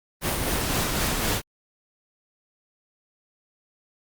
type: noise with tremolo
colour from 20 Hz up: pink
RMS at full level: -24 dBFS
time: 0.21-1.42 s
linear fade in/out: 50 ms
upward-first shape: sine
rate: 3.9 Hz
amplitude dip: 30%
effects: Opus 32 kbps